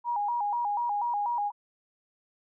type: tone with vibrato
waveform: sine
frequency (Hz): 886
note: A5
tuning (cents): +12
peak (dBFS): -26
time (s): 0.04-1.52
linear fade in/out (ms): 50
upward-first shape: square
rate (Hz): 4.1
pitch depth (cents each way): 130
effects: none